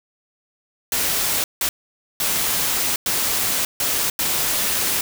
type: noise bursts at uneven times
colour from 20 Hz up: white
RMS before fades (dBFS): -21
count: 6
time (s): 0.92-1.44 / 1.61-1.69 / 2.2-2.96 / 3.06-3.65 / 3.8-4.1 / 4.19-5.01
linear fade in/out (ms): 2
effects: none